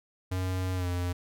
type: tone with pitch glide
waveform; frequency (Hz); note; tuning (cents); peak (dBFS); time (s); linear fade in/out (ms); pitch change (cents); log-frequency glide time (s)
square; 92.5 to 88.73; F#2 to F2; 0 to +28; -29; 0.31-1.13; 10; -72; 0.75-0.88
effects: none